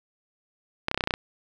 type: clicks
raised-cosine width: 0.3 ms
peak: -8 dBFS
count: 9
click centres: 0.884 / 0.914 / 0.945 / 0.976 / 1.008 / 1.039 / 1.074 / 1.108 / 1.139 s
effects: none